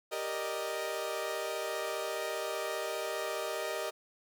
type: chord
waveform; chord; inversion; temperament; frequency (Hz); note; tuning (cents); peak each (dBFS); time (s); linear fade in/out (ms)
sawtooth; Eb major seventh; first; equal; 392 / 466.2 / 587.3 / 622.3; G4 / Bb4 / D5 / Eb5; 0 / 0 / 0 / 0; -37 / -36 / -39 / -33; 0.11-3.91; 20
effects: 11-bit